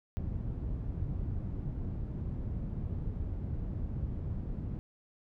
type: low-pass noise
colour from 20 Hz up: white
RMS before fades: -36 dBFS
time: 0.17-4.79 s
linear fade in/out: 0 ms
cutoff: 110 Hz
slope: 12 dB/octave
effects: none